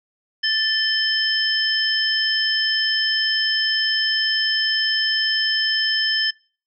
sine tone cluster, 1759 / 3101 / 5210 Hz, A6 / G7 / E8, -1 / -19 / -21 cents, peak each -22 dBFS, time 0.43-6.31 s, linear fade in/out 10 ms, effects noise-tail reverb RT60 0.4 s tail -24 dB re dry

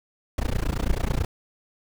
brown noise with amplitude modulation, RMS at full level -20 dBFS, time 0.38-1.25 s, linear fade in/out 2 ms, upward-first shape sine, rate 29.1 Hz, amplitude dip 100%, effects none

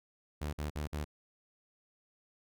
sawtooth tone bursts, 74.7 Hz, D2, 30 cents sharp, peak -31 dBFS, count 4, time 0.41-1.046 s, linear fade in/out 10 ms, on 120 ms, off 52 ms, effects none

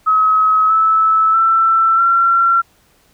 sine tone with pitch steps, 1279 / 1306.6 / 1334.9 / 1363.7 Hz, D#6 / E6 / E6 / F6, +47 / -16 / +21 / -42 cents, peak -9 dBFS, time 0.06-2.62 s, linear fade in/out 20 ms, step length 640 ms, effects pink hiss -54 dBFS RMS until 3.13 s

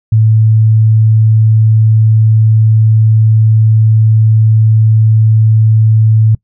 sine tone, 110 Hz, A2, in tune, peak -4 dBFS, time 0.12-6.35 s, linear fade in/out 5 ms, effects noise-tail reverb RT60 0.1 s tail -24 dB re dry

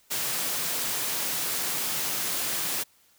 white high-pass noise, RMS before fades -29 dBFS, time 0.1-2.84 s, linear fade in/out 20 ms, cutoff 110 Hz, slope 24 dB/octave, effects white hiss -62 dBFS RMS until 3.18 s

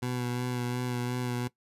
20% pulse tone with vibrato, 123.47 Hz, B2, in tune, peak -25 dBFS, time 0.02-1.48 s, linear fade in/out 10 ms, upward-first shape sine, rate 2.8 Hz, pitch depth 21 cents each way, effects noise-tail reverb RT60 0.1 s tail -18 dB re dry + resampled to 32000 Hz

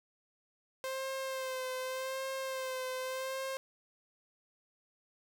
sawtooth tone with vibrato, 523.3 Hz, C5, in tune, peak -32 dBFS, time 0.84-3.57 s, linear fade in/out 0 ms, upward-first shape sine, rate 0.85 Hz, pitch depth 31 cents each way, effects none

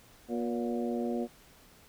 harmonic tone with a mistuned harmonic, 119.4 Hz, A#2, 42 cents sharp, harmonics 2 / 3 / 4 / 5 / 6, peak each -32 / -36 / -38 / -40 / -42 dBFS, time 0.28-1.28 s, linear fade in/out 50 ms, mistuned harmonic 5, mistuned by -66 cents, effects pink hiss -58 dBFS RMS until 1.88 s

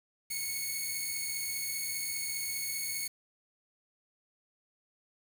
5% pulse beating tone pair, 2194 / 2209 Hz, C#7 / C#7, -18 / -7 cents, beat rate 15 Hz, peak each -31 / -24 dBFS, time 0.3-3.08 s, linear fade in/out 10 ms, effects 8-bit

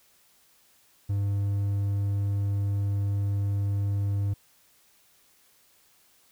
triangle tone, 100.3 Hz, G2, 40 cents sharp, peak -22 dBFS, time 1.09-4.34 s, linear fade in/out 10 ms, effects white hiss -62 dBFS RMS until 6.31 s

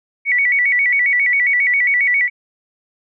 sine tone with vibrato, 2093 Hz, C7, in tune, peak -12 dBFS, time 0.25-2.3 s, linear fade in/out 50 ms, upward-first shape square, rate 7.4 Hz, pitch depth 110 cents each way, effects none

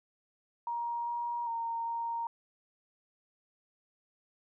sine tone with pitch steps, 943 / 949 / 923 / 929 Hz, A#5 / A#5 / A#5 / A#5, +20 / +31 / -17 / -6 cents, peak -32 dBFS, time 0.67-2.27 s, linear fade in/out 2 ms, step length 400 ms, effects none

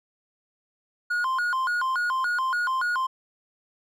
triangle tone with vibrato, 1229 Hz, D#6, 22 cents flat, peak -21 dBFS, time 1.1-3.07 s, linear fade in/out 10 ms, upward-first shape square, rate 3.5 Hz, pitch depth 280 cents each way, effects none

